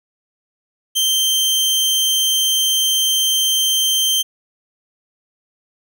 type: tone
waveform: sawtooth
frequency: 3136 Hz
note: G7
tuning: in tune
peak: -11 dBFS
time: 0.95-4.23 s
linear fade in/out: 20 ms
effects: none